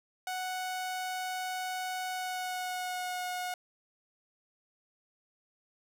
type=tone with pitch glide; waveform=sawtooth; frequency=740 to 725.6 Hz; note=F#5 to F#5; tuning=0 to -34 cents; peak=-30 dBFS; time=0.27-3.54 s; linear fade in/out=2 ms; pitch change=-34 cents; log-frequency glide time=2.1-3.27 s; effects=none